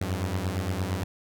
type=beating tone pair; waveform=sawtooth; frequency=88.6 / 97.3 Hz; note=F2 / G2; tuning=+25 / -12 cents; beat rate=8.7 Hz; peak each=-26 / -26 dBFS; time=0.01-1.04 s; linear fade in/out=5 ms; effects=none